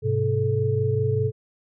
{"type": "tone cluster", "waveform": "sine", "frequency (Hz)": [103.4, 128.5, 434.1], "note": ["G#2", "C3", "A4"], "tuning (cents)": [-7, -31, -23], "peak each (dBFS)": -24, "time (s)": [0.02, 1.32], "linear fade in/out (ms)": 50, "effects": []}